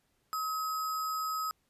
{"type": "tone with sample-and-hold", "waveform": "sine", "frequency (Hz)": 1276, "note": "D#6", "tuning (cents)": 43, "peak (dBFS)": -31, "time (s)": [0.33, 1.51], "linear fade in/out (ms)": 0, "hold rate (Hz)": 6300, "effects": ["pink hiss -75 dBFS RMS until 1.69 s", "resampled to 32000 Hz"]}